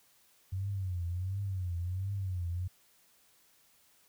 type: tone with vibrato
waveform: sine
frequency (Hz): 92.5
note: F#2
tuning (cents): 0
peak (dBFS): -32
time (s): 0.52-2.68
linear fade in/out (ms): 10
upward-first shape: triangle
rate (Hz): 1.4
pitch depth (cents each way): 150
effects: white hiss -66 dBFS RMS until 4.08 s